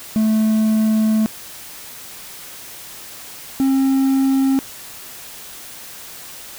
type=tone pair in turn; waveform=triangle; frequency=218 / 268.4 Hz; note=A3 / C4; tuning=-16 / +44 cents; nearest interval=major third; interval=360 cents; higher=second; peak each=-11 dBFS; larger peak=neither; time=0.16-1.26 / 3.6-4.59 s; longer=first; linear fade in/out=0 ms; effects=white hiss -36 dBFS RMS until 6.58 s